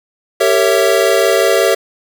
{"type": "chord", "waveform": "square", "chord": "G diminished seventh", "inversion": "none", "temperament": "equal with one note detuned", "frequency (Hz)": [392, 457.6, 554.4, 659.3], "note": ["G4", "Bb4", "Db5", "Fb5"], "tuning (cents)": [0, -32, 0, 0], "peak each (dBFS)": -16, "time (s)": [0.4, 1.75], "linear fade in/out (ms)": 10, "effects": []}